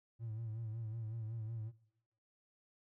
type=tone with vibrato; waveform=triangle; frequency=111.9 Hz; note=A2; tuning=30 cents sharp; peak=-37 dBFS; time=0.19-1.72 s; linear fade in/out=50 ms; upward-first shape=sine; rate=5.4 Hz; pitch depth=67 cents each way; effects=noise-tail reverb RT60 0.9 s tail -23 dB re dry + tanh soft clip ceiling -35 dBFS